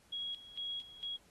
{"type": "tone with tremolo", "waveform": "sine", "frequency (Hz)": 3312, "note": "G#7", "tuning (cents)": -5, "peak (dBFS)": -37, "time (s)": [0.12, 1.17], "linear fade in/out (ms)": 10, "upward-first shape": "square", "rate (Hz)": 2.2, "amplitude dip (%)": 80, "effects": ["pink hiss -67 dBFS RMS until 1.3 s", "AAC 32 kbps"]}